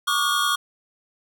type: tone cluster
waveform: square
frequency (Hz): 1123 / 1194 / 1434 / 3273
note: C#6 / D6 / F6 / G#7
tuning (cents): +22 / +28 / +45 / -26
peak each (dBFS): -26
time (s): 0.07-0.56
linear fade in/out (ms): 10
effects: none